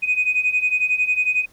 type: beating tone pair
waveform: sine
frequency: 2489 / 2500 Hz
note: D#7 / D#7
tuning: 0 / +8 cents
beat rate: 11 Hz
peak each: -21 / -18 dBFS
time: 0.02-1.46 s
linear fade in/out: 20 ms
effects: tanh soft clip ceiling -10 dBFS + pink hiss -55 dBFS RMS until 1.52 s